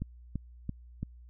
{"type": "click train", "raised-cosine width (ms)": 5, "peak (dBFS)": -21, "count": 4, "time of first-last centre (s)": [0.02, 1.03], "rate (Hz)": 2.97, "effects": ["added 60 Hz sine -49 dBFS peak until 1.29 s"]}